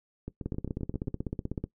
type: two click trains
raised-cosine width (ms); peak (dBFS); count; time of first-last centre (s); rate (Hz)
3; -19 / -23; 20 / 7; 0.46-1.64 / 0.28-1.074; 16.1 / 7.56
effects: noise-tail reverb RT60 0.1 s tail -18 dB re dry